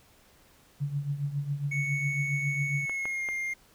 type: tone with tremolo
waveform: sine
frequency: 142.9 Hz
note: D3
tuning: 47 cents flat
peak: -25 dBFS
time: 0.8-2.86 s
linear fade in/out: 20 ms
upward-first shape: triangle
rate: 7.3 Hz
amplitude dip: 80%
type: tone with pitch glide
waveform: triangle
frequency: 2217 to 2116 Hz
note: C#7 to C7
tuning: 0 to +19 cents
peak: -28 dBFS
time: 1.71-3.54 s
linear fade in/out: 10 ms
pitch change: -81 cents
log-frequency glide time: 2.79-3.27 s
type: clicks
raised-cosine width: 0.5 ms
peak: -25 / -23 / -25 dBFS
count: 3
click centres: 2.896 / 3.055 / 3.288 s
effects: pink hiss -60 dBFS RMS until 3.74 s